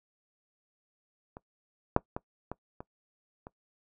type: clicks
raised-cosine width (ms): 1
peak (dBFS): -29 / -7 / -20 / -22 / -27 / -29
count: 6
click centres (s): 1.369 / 1.964 / 2.165 / 2.516 / 2.805 / 3.469
effects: noise-tail reverb RT60 0.1 s tail -21 dB re dry